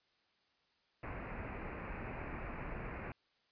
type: low-pass noise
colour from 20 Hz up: pink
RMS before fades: -44 dBFS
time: 1.03-3.12 s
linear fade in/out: 2 ms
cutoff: 2600 Hz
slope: 96 dB/octave
effects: white hiss -75 dBFS RMS until 3.51 s + resampled to 11025 Hz